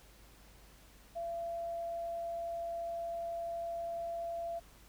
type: tone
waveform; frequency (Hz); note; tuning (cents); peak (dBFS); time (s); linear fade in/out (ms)
sine; 678; E5; +49; -36; 1.15-4.6; 20
effects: added 50 Hz sine -60 dBFS peak until 4.88 s + pink hiss -61 dBFS RMS until 4.88 s